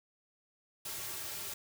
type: noise with comb filter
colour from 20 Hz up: white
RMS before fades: -41 dBFS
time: 0.85-1.54 s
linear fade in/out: 5 ms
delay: 4 ms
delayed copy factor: -0.9
effects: none